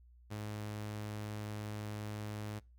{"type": "tone", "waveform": "sawtooth", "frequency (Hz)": 105.6, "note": "G#2", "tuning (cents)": 29, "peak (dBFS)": -36, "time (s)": [0.3, 2.6], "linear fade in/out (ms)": 20, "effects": ["noise-tail reverb RT60 0.3 s tail -25 dB re dry", "added 60 Hz sine -58 dBFS peak until 2.78 s"]}